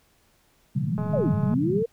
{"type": "band-pass noise", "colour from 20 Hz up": "pink", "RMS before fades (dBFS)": -26, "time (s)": [0.75, 1.83], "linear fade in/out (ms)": 10, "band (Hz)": [120, 200], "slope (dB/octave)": 48}
{"type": "click train", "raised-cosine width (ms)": 1, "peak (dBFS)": -23, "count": 119, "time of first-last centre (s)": [0.98, 1.539], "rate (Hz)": 211}
{"type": "linear two-way sweep", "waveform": "sine", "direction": "down then up", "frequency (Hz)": [664, 90.9, 476.7], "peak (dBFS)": -22, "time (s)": [1.13, 1.86], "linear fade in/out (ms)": 10, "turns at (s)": 1.34}
{"effects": ["pink hiss -63 dBFS RMS until 1.92 s"]}